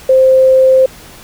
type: tone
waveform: sine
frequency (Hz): 523.3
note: C5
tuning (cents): 0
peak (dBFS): -4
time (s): 0.09-0.86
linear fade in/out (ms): 5
effects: pink hiss -36 dBFS RMS until 1.23 s